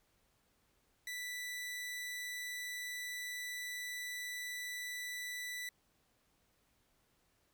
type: tone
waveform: sawtooth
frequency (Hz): 1975.5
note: B6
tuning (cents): 0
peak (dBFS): -37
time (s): 1.07-5.69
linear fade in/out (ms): 2
effects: pink hiss -75 dBFS RMS until 7.53 s